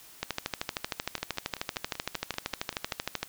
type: two click trains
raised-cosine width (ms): 0.2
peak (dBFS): -12 / -22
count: 40 / 10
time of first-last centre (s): 0.23-3.23 / 1.18-2.921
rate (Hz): 13 / 5.17
effects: white hiss -52 dBFS RMS until 3.28 s